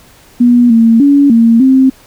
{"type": "tone with pitch steps", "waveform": "sine", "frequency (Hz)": [242.3, 227.9, 283.1, 229.6, 263.5], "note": ["B3", "A#3", "C#4", "A#3", "C4"], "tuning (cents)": [-33, -39, 37, -26, 12], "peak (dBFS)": -3, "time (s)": [0.4, 1.9], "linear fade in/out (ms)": 10, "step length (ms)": 300, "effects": ["pink hiss -42 dBFS RMS until 2.06 s"]}